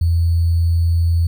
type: tone with sample-and-hold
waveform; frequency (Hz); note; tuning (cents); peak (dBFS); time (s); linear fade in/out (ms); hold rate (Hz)
sine; 84.1; E2; +35; -12; 0.01-1.27; 5; 4410
effects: none